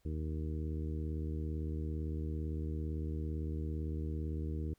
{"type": "harmonic tone", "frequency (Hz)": 77.78, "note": "D#2", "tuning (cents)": 0, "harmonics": [1, 2, 3, 4, 5, 6], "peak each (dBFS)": [-36, -43, -47, -45, -49, -52], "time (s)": [0.05, 4.74], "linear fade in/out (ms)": 5, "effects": ["pink hiss -75 dBFS RMS until 4.78 s"]}